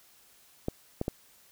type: clicks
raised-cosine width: 2 ms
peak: -16 dBFS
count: 3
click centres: 0.684 / 1.014 / 1.081 s
effects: white hiss -60 dBFS RMS until 1.51 s